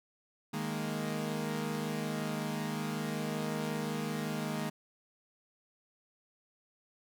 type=chord; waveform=sawtooth; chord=D# suspended fourth; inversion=none; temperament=equal; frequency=155.56 / 207.7 / 233.1 Hz; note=D#3 / G#3 / A#3; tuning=0 / 0 / 0 cents; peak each=-34 dBFS; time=0.53-4.7 s; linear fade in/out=10 ms; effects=none